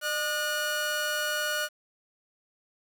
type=tone pair together; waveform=sawtooth; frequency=603 / 1455.5 Hz; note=D5 / F#6; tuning=+46 / -29 cents; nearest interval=octave + minor third; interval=1525 cents; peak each=-29 / -25 dBFS; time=0.01-1.69 s; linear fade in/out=50 ms; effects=9-bit